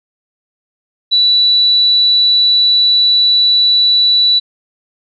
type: tone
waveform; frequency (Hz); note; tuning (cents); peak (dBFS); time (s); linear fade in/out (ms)
sine; 3950; B7; 0; -7; 1.11-4.4; 20
effects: none